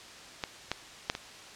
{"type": "clicks", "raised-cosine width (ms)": 0.2, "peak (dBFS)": [-14, -12, -9, -18], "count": 4, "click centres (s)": [0.438, 0.716, 1.099, 1.151], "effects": ["white hiss -48 dBFS RMS until 1.55 s", "low-pass 6000 Hz 12 dB/octave"]}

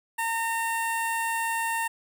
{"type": "tone with notch filter", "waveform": "15% pulse", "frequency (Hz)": 913, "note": "A#5", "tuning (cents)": -36, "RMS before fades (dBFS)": -28, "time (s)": [0.18, 1.88], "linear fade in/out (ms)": 10, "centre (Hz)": 4100, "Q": 0.83, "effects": []}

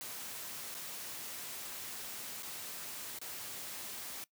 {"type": "noise with dropouts", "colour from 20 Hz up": "white", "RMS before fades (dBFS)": -44, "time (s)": [0.01, 4.24], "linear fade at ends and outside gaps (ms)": 0, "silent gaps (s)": [[0.743, 0.749], [2.424, 2.431], [3.187, 3.215]], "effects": ["noise-tail reverb RT60 0.1 s tail -20 dB re dry", "high-pass 100 Hz 12 dB/octave"]}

